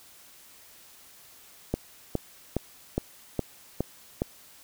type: click train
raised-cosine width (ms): 2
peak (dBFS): -12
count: 7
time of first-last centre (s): 1.74-4.219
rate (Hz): 2.42
effects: white hiss -53 dBFS RMS until 4.63 s